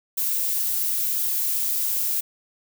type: noise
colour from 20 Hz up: violet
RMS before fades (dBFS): -24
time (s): 0.17-2.21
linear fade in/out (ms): 10
effects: none